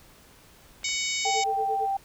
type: clicks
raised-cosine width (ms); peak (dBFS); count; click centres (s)
0.3; -30; 2; 0.833 / 0.89
type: harmonic tone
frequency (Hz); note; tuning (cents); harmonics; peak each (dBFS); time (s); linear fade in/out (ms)
746; F#5; +14; 3 / 4 / 5 / 6 / 7 / 8 / 9 / 10; -31 / -36 / -34 / -39 / -35 / -37 / -36 / -35; 0.84-1.44; 5
type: tone with tremolo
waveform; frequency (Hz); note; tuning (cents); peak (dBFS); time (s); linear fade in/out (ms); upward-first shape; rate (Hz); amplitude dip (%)
sine; 440; A4; 0; -28; 1.24-1.88; 50; sine; 8.8; 100
type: tone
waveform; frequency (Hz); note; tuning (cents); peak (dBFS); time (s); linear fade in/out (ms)
sine; 784; G5; 0; -24; 1.25-1.97; 5
effects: pink hiss -54 dBFS RMS until 2.04 s